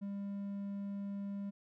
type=tone; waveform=triangle; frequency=199.9 Hz; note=G3; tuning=34 cents sharp; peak=-36 dBFS; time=0.01-1.51 s; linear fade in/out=20 ms; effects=none